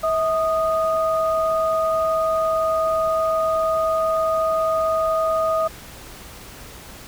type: tone pair together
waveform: sine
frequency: 645 / 1238.5 Hz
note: E5 / D#6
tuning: -38 / -8 cents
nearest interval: major seventh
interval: 1130 cents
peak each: -19 / -22 dBFS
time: 0.03-5.68 s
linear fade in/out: 10 ms
effects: added 60 Hz sine -49 dBFS peak until 7.07 s + pink hiss -40 dBFS RMS until 7.07 s